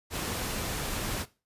pink noise, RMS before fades -33 dBFS, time 0.1-1.26 s, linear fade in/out 50 ms, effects noise-tail reverb RT60 0.3 s tail -18 dB re dry + resampled to 32000 Hz

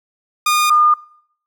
sawtooth / sine tone pair in turn, 1220 / 1214 Hz, D#6 / D#6, -34 / -43 cents, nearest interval unison, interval 9 cents, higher first, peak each -9 dBFS, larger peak neither, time 0.46-0.7 / 0.7-0.94 s, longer neither, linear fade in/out 5 ms, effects noise-tail reverb RT60 0.6 s tail -21 dB re dry

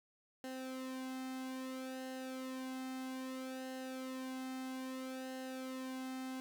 sawtooth tone with flanger, 260.1 Hz, C4, 10 cents flat, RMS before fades -44 dBFS, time 0.44-6.4 s, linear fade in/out 0 ms, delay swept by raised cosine 0.85 to 1.77 ms, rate 0.61 Hz, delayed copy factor -0.7, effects none

